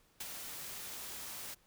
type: noise with ADSR envelope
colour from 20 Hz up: white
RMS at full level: -40 dBFS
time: 0.2-1.55 s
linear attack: 8 ms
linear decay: 27 ms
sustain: -5 dB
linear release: 17 ms
effects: pink hiss -69 dBFS RMS until 1.66 s